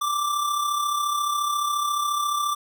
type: tone with amplitude modulation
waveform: square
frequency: 1174.7 Hz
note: D6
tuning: in tune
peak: -21 dBFS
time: 0.01-2.55 s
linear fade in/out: 10 ms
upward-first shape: sine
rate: 34.3 Hz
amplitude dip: 45%
effects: none